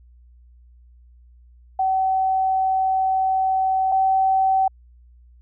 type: tone pair in turn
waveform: sine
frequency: 761 / 765.4 Hz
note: F#5 / G5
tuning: +48 / -42 cents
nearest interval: unison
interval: 10 cents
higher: second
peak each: -17 / -15 dBFS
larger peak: second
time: 1.79-3.92 / 3.92-4.68 s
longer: first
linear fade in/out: 5 ms
effects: added 60 Hz sine -47 dBFS peak until 5.41 s